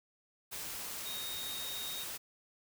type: tone in noise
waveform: sine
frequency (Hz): 3729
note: A#7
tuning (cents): 0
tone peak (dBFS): -41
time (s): 1.05-2.05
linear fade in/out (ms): 20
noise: white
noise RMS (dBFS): -42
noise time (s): 0.51-2.18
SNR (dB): -2
effects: none